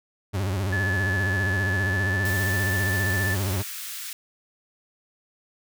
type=tone with vibrato; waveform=40% pulse; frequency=96.1 Hz; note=G2; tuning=34 cents flat; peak=-23 dBFS; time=0.33-3.63 s; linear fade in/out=20 ms; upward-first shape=sine; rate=15 Hz; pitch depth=130 cents each way
type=tone with pitch glide; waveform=sine; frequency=1723 to 1757.2 Hz; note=A6 to A6; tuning=-37 to -3 cents; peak=-25 dBFS; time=0.72-3.35 s; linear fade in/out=10 ms; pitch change=+34 cents; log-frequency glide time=1.74-2.42 s
type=high-pass noise; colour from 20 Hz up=white; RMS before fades=-35 dBFS; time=2.25-4.13 s; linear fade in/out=2 ms; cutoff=1400 Hz; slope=24 dB/octave
effects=none